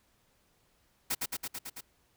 white noise with echo, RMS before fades -31 dBFS, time 1.1-1.15 s, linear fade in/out 10 ms, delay 110 ms, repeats 6, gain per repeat -2 dB, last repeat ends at 1.81 s, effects pink hiss -70 dBFS RMS until 2.16 s

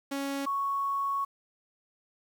sawtooth / sine tone pair in turn, 277.2 / 1108.8 Hz, C#4 / C#6, 0 / 0 cents, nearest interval 2 octaves, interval 2400 cents, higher second, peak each -27 dBFS, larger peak neither, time 0.11-0.46 / 0.46-1.25 s, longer second, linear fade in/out 10 ms, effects 9-bit

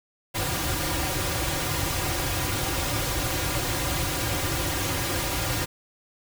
pink noise with comb filter, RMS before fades -27 dBFS, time 0.34-5.66 s, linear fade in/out 20 ms, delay 4.6 ms, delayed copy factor -0.9, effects none

